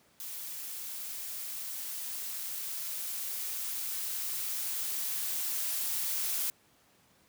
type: noise with level ramp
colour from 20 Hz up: blue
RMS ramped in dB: -41 to -32 dBFS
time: 0.2-6.5 s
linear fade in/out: 0 ms
effects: pink hiss -65 dBFS RMS until 7.28 s + high-pass 100 Hz 12 dB/octave